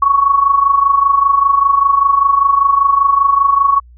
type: tone with amplitude modulation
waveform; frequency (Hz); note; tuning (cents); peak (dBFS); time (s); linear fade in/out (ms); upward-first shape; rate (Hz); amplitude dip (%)
sine; 1114; C#6; +8; -5; 0.02-3.8; 5; sine; 25.1; 70
effects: added 60 Hz sine -38 dBFS peak until 3.97 s